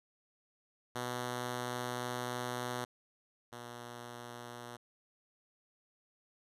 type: tone pair in turn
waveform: 5% pulse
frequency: 123.3 / 120.41 Hz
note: B2 / B2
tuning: -2 / -43 cents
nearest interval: unison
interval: 41 cents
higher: first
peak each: -25 / -34 dBFS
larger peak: first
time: 0.95-2.85 / 3.52-4.77 s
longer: first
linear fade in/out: 10 ms
effects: resampled to 32000 Hz